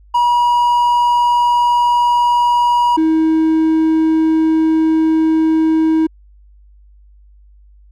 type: tone pair in turn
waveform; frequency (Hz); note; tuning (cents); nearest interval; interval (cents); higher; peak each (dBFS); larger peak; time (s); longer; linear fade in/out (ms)
triangle; 963 / 318.8; B5 / D#4; -44 / +42; octave + perfect fifth; 1914; first; -8; neither; 0.14-2.97 / 2.97-6.07; second; 10
effects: added 50 Hz sine -42 dBFS peak until 7.91 s